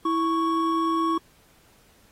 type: tone pair together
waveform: triangle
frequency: 328.3 / 1108.7 Hz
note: E4 / C#6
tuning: -7 / 0 cents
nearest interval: octave + major sixth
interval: 2107 cents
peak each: -22 dBFS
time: 0.05-1.18 s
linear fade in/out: 5 ms
effects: pink hiss -59 dBFS RMS until 2.11 s + AAC 48 kbps